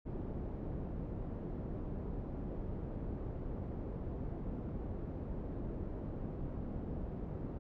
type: low-pass noise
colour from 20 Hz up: pink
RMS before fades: -41 dBFS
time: 0.05-7.59 s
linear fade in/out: 20 ms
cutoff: 430 Hz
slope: 12 dB/octave
effects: none